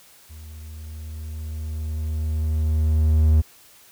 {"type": "tone with level ramp", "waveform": "triangle", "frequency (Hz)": 77.78, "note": "D#2", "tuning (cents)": 0, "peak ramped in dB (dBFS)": [-36, -10], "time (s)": [0.29, 3.42], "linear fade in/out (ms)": 20, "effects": ["white hiss -51 dBFS RMS until 3.91 s"]}